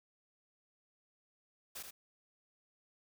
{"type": "noise with echo", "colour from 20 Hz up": "white", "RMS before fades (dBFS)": -45, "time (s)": [1.75, 1.83], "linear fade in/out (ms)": 10, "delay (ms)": 80, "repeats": 1, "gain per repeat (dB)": -5, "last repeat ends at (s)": 1.91, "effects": []}